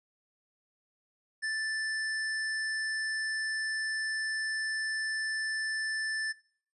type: tone with hard clipping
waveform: sine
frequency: 1760 Hz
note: A6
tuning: in tune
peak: -32 dBFS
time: 1.42-6.33 s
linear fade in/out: 20 ms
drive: 16 dB
effects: noise-tail reverb RT60 0.5 s tail -20 dB re dry + resampled to 24000 Hz